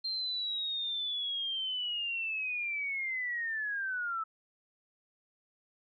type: linear sweep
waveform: sine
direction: down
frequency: 4186 to 1298 Hz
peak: -32 dBFS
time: 0.04-4.24 s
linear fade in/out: 10 ms
effects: none